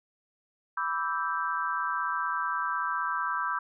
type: chord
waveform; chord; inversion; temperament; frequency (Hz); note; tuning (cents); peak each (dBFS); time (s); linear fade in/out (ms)
sine; E minor seventh; second; equal with one note detuned; 987.8 / 1162.5 / 1318.5 / 1568; B5 / D6 / E6 / G6; 0 / -18 / 0 / 0; -33; 0.77-3.59; 5
effects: none